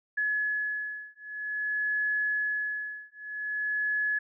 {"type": "beating tone pair", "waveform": "sine", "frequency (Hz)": [1700, 1700.51], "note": ["G#6", "G#6"], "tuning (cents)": [40, 40], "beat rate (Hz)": 0.51, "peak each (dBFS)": -31, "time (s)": [0.17, 4.19], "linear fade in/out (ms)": 10, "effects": []}